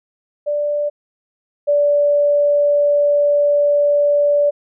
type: tone pair in turn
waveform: sine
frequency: 587 / 580.6 Hz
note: D5 / D5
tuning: -1 / -20 cents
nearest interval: unison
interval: 19 cents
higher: first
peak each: -16 / -11 dBFS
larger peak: second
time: 0.46-0.9 / 1.67-4.51 s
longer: second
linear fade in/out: 20 ms
effects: none